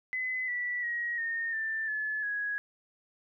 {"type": "tone with pitch steps", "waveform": "sine", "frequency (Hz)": [2023, 1958.6, 1896.3, 1835.9, 1777.5, 1720.9, 1666.1], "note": ["B6", "B6", "A#6", "A#6", "A6", "A6", "G#6"], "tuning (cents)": [41, -15, 29, -27, 17, -39, 5], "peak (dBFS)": -30, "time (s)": [0.13, 2.58], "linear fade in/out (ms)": 0, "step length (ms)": 350, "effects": []}